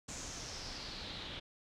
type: noise with low-pass filter sweep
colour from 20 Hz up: pink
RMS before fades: -45 dBFS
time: 0.08-1.4 s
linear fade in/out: 10 ms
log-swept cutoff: 7200 to 3400 Hz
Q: 4.5
effects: none